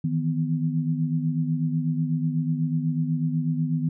sine tone cluster, 156.8 / 164.9 / 249.3 Hz, D#3 / E3 / B3, +14 / +1 / +16 cents, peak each -24 / -29 / -28 dBFS, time 0.04-3.89 s, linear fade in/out 5 ms, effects none

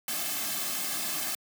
white noise with comb filter, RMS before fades -32 dBFS, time 0.08-1.35 s, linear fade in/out 2 ms, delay 2.1 ms, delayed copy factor -0.85, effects high-pass 150 Hz 12 dB/octave

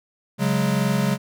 square chord, C# suspended fourth, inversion none, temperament equal, 138.59 / 185 / 207.7 Hz, C#3 / F#3 / G#3, 0 / 0 / 0 cents, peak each -24 dBFS, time 0.38-1.18 s, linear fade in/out 50 ms, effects none

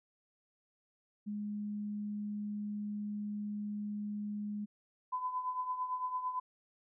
sine tone, 207.8 Hz, G#3, 1 cent sharp, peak -36 dBFS, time 1.26-4.66 s, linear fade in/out 20 ms
sine tone with tremolo, 1009 Hz, B5, 37 cents sharp, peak -31 dBFS, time 5.12-6.4 s, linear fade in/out 10 ms, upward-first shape triangle, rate 8.9 Hz, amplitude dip 70%
effects none

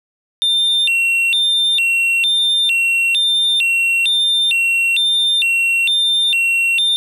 triangle tone with vibrato, 3136 Hz, G7, in tune, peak -11 dBFS, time 0.42-6.96 s, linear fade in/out 0 ms, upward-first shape square, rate 1.1 Hz, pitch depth 240 cents each way, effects none

